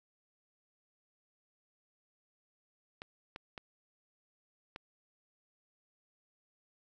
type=clicks; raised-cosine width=0.3 ms; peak=-27 dBFS; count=4; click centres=3.019 / 3.361 / 3.578 / 4.761 s; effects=none